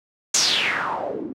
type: noise with low-pass filter sweep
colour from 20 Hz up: white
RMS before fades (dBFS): -23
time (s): 0.34-1.33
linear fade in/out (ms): 5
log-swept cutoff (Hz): 7000 to 240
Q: 4.8
effects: high-pass 150 Hz 12 dB/octave